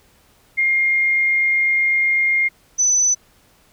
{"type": "tone pair in turn", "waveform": "sine", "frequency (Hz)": [2124, 6008], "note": ["C7", "F#8"], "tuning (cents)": [25, 26], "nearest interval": "octave + tritone", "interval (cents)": 1801, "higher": "second", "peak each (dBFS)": [-14, -13], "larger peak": "second", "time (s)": [[0.57, 2.49], [2.78, 3.15]], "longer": "first", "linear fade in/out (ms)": 20, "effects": ["pink hiss -55 dBFS RMS until 3.72 s"]}